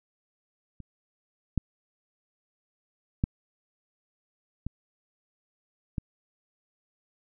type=clicks; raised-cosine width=5 ms; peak=-30 / -12 / -11 / -20 / -17 dBFS; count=5; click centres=0.803 / 1.577 / 3.239 / 4.666 / 5.982 s; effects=none